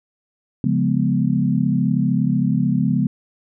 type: chord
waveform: sine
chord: C# dominant seventh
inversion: none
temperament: equal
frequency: 138.59 / 174.61 / 207.7 / 246.9 Hz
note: C#3 / E#3 / G#3 / B3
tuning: 0 / 0 / 0 / 0 cents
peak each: -21 dBFS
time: 0.64-3.07 s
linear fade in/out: 2 ms
effects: none